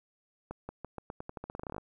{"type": "accelerating click train", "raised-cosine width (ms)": 1, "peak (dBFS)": -25, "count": 19, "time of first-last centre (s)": [0.51, 1.782], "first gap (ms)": 180, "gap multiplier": 0.87, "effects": ["11-bit"]}